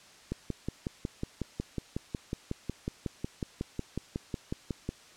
click train, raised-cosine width 3 ms, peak -19 dBFS, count 26, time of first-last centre 0.32-4.89 s, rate 5.47 Hz, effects white hiss -55 dBFS RMS until 5.16 s + low-pass 7000 Hz 12 dB/octave

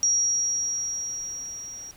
sine tone with level ramp, 5680 Hz, F8, 28 cents sharp, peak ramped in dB -18 to -37 dBFS, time 0.03-1.91 s, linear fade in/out 0 ms, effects pink hiss -52 dBFS RMS until 1.96 s

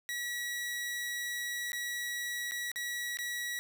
sawtooth tone with dropouts, 1929 Hz, B6, 41 cents flat, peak -31 dBFS, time 0.09-3.59 s, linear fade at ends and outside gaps 0 ms, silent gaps 1.719-1.731 / 2.511-2.519 / 2.716-2.759 / 3.171-3.188 s, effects none

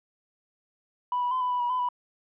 sine tone with pitch steps, 987 / 979 / 1023 / 996 / 987 / 967 / 1008 / 983 Hz, B5 / B5 / C6 / B5 / B5 / B5 / B5 / B5, -1 / -15 / -39 / +14 / -1 / -37 / +35 / -8 cents, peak -23 dBFS, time 1.12-1.888 s, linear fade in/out 2 ms, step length 96 ms, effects tanh soft clip ceiling -21 dBFS

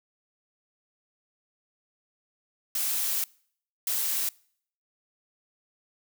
blue noise bursts at uneven times, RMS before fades -28 dBFS, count 2, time 2.75-3.24 / 3.87-4.29 s, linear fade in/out 2 ms, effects noise-tail reverb RT60 0.6 s tail -25 dB re dry

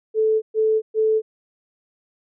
sine tone bursts, 437.3 Hz, A4, 11 cents flat, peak -15 dBFS, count 3, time 0.14-1.22 s, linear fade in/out 50 ms, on 280 ms, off 120 ms, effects none

